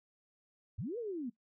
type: linear two-way sweep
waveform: sine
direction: up then down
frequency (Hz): 73.3 to 493.9 to 220.4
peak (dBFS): -36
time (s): 0.78-1.3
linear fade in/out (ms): 10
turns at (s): 0.98
effects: noise-tail reverb RT60 0.1 s tail -18 dB re dry